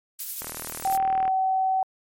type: noise with tremolo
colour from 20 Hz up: violet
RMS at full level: -29 dBFS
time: 0.19-0.97 s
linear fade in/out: 5 ms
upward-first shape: triangle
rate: 11 Hz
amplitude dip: 40%
type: click train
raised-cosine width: 0.5 ms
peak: -20 dBFS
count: 35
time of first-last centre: 0.42-1.279 s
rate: 39.6 Hz
type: tone with pitch glide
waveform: sine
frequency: 772 to 759.6 Hz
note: G5 to F#5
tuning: -27 to +45 cents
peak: -20 dBFS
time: 0.85-1.83 s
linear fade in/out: 2 ms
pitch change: -28 cents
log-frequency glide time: 0.97-1.29 s
effects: MP3 64 kbps